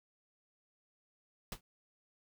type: noise with exponential decay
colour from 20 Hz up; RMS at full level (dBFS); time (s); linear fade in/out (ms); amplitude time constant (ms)
pink; -37; 1.52-1.61; 2; 19
effects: none